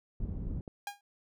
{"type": "low-pass noise", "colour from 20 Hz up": "pink", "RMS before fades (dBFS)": -36, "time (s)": [0.2, 0.61], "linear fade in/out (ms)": 2, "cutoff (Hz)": 170, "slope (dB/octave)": 12}
{"type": "click", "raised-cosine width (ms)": 2, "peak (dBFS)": -30, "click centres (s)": 0.678}
{"type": "tone with exponential decay", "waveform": "sawtooth", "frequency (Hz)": 812, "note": "G#5", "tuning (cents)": -39, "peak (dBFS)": -29, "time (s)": [0.87, 1.01], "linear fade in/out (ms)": 2, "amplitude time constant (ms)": 29}
{"effects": []}